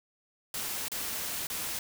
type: noise with dropouts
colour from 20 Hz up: white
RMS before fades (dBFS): -35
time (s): 0.54-1.79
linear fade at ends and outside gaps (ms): 2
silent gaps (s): 0.883-0.917 / 1.47-1.5
effects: none